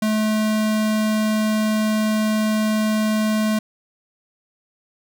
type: tone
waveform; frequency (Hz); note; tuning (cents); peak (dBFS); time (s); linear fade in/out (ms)
square; 215.7; A3; -34; -18; 0.02-3.59; 5
effects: none